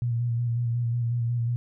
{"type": "tone with vibrato", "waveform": "sine", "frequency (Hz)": 118.7, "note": "A#2", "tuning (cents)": 32, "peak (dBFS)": -23, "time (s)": [0.02, 1.56], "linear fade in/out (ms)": 0, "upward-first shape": "square", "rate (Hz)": 5.5, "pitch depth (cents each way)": 27, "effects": []}